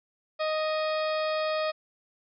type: harmonic tone with a mistuned harmonic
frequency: 622.3 Hz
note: D#5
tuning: in tune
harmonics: 1 / 2 / 3 / 4 / 5 / 6 / 7 / 8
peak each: -27 / -33 / -39 / -39 / -44 / -44 / -42 / -45 dBFS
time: 0.39-1.72 s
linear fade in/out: 20 ms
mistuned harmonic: 5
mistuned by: +87 cents
effects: none